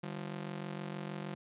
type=ring-modulated tone; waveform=sawtooth; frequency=174.61 Hz; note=F3; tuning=in tune; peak=-32 dBFS; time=0.03-1.35 s; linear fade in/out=5 ms; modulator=23.2 Hz; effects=resampled to 8000 Hz